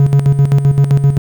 triangle tone with tremolo, 140 Hz, C#3, 18 cents sharp, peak -3 dBFS, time 0-1.18 s, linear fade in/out 2 ms, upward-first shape square, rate 7.7 Hz, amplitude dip 65%, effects 7-bit

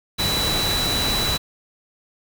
sine tone in noise, 3951 Hz, B7, in tune, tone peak -22 dBFS, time 0.18-1.38 s, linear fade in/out 20 ms, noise pink, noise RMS -24 dBFS, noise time 0.18-1.38 s, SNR -1 dB, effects none

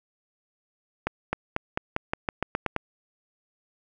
accelerating click train, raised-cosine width 0.5 ms, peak -10 dBFS, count 11, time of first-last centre 1.07-2.763 s, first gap 260 ms, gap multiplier 0.9, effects none

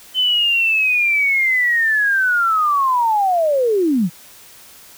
sine linear sweep, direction down, 3061 to 154 Hz, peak -13 dBFS, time 0.14-4.1 s, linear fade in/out 50 ms, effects white hiss -43 dBFS RMS until 4.97 s

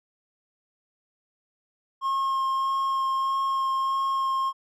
triangle tone with vibrato, 1074 Hz, C6, 45 cents sharp, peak -21 dBFS, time 2.01-4.53 s, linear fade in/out 50 ms, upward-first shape sine, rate 1.6 Hz, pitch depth 10 cents each way, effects none

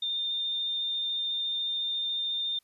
sine tone with vibrato, 3619 Hz, A7, 48 cents sharp, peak -28 dBFS, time 0.02-2.59 s, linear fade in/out 5 ms, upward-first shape sine, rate 14 Hz, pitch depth 10 cents each way, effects white hiss -71 dBFS RMS until 2.63 s + resampled to 32000 Hz

